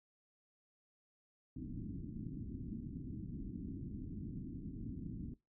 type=low-pass noise; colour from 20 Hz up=white; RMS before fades=-45 dBFS; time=1.56-5.34 s; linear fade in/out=5 ms; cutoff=300 Hz; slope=48 dB/octave; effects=noise-tail reverb RT60 0.2 s tail -19 dB re dry